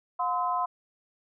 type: tone cluster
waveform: sine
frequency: 717 / 1026 / 1283 Hz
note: F5 / C6 / E6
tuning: +45 / -34 / -47 cents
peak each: -30 / -27 / -35 dBFS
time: 0.19-0.66 s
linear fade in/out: 10 ms
effects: none